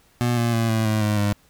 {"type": "tone with pitch steps", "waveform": "25% pulse", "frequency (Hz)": [120.9, 117.66, 114.51, 111.44, 108.46, 105.55, 102.73], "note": ["B2", "A#2", "A#2", "A2", "A2", "G#2", "G#2"], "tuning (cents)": [-36, 17, -30, 23, -24, 29, -18], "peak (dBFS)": -15, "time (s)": [0.21, 1.33], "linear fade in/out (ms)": 0, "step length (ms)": 160, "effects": ["pink hiss -58 dBFS RMS until 1.49 s"]}